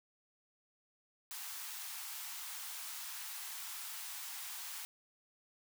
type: high-pass noise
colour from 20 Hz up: white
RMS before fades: -45 dBFS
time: 1.31-4.85 s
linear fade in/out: 0 ms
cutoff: 770 Hz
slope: 48 dB/octave
effects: none